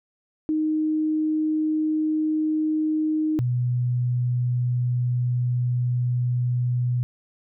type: tone pair in turn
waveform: sine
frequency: 310.4 / 123.18 Hz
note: D#4 / B2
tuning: -4 / -4 cents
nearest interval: octave + major third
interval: 1600 cents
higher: first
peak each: -20 dBFS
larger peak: neither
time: 0.49-3.39 / 3.39-7.03 s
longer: second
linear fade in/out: 0 ms
effects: none